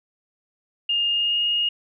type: tone with pitch glide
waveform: sine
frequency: 2827 to 2857 Hz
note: F7 to F7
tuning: +20 to +39 cents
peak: -19 dBFS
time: 0.89-1.69 s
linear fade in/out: 5 ms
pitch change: +19 cents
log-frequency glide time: 1.08-1.44 s
effects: none